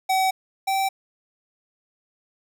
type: tone pair in turn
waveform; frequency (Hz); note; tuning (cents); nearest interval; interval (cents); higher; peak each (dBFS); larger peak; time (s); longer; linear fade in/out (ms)
square; 759 / 774.9; F#5 / G5; +44 / -20; unison; 36; second; -19 / -21; first; 0.09-0.31 / 0.67-0.89; neither; 10
effects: none